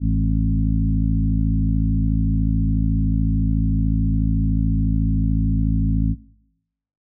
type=harmonic tone with a mistuned harmonic; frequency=53.8 Hz; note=A1; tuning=38 cents flat; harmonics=1 / 2 / 3 / 4 / 5; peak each=-19 / -22 / -24 / -25 / -26 dBFS; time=0-6.16 s; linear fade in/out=50 ms; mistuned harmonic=3; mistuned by=+30 cents; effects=noise-tail reverb RT60 0.9 s tail -23 dB re dry